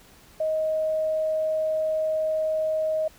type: tone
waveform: sine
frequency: 628 Hz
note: D#5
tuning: 16 cents sharp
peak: -22 dBFS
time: 0.4-3.08 s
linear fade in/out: 5 ms
effects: pink hiss -53 dBFS RMS until 3.18 s